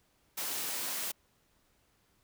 white high-pass noise, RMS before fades -36 dBFS, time 0.37-1.12 s, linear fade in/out 10 ms, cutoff 190 Hz, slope 12 dB/octave, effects pink hiss -71 dBFS RMS until 2.23 s

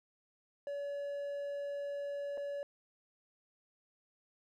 triangle tone with dropouts, 569 Hz, C#5, 45 cents sharp, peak -35 dBFS, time 0.67-2.63 s, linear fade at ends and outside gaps 1 ms, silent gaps 2.374-2.378 s, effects none

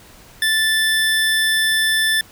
25% pulse tone, 1760 Hz, A6, in tune, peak -11 dBFS, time 0.42-2.21 s, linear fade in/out 2 ms, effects pink hiss -45 dBFS RMS until 2.31 s

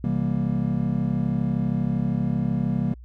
triangle chord, C dominant seventh, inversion none, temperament just, 130.81 / 163.52 / 196.22 / 235.5 Hz, C3 / E3 / G3 / Bb3, 0 / -14 / +2 / +18 cents, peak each -25 dBFS, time 0.04-2.94 s, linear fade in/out 2 ms, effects added 60 Hz sine -40 dBFS peak until 3.04 s

